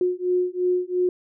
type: beating tone pair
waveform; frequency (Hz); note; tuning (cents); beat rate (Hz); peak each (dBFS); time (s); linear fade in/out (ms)
sine; 360 / 362.9; F#4 / F#4; -47 / -34; 2.9; -23; 0.01-1.09; 2
effects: none